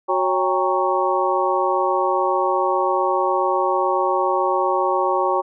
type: harmonic tone with a mistuned harmonic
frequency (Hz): 184.9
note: F#3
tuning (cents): -1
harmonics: 2 / 3 / 4 / 5 / 6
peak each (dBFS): -23 / -23 / -23 / -23 / -23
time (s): 0.08-5.42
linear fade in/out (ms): 20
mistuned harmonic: 4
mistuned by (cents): +130
effects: none